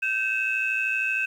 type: tone cluster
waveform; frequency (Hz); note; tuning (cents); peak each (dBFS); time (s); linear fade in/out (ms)
sine; 1548 / 2568 / 2681; G6 / E7 / E7; -22 / -46 / +29; -27 / -25 / -29; 0.02-1.26; 10
effects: tanh soft clip ceiling -15 dBFS + 9-bit